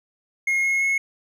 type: tone with pitch steps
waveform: triangle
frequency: 2151 / 2165 / 2179 Hz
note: C7 / C#7 / C#7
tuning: +47 / -41 / -30 cents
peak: -17 dBFS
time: 0.47-0.98 s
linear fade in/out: 5 ms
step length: 170 ms
effects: none